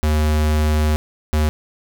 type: tone pair in turn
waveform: square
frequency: 76.4 / 76.4 Hz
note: D#2 / D#2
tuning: -31 / -31 cents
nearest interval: unison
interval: 0 cents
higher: neither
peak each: -15 dBFS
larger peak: neither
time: 0.03-0.96 / 1.33-1.49 s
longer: first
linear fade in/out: 0 ms
effects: none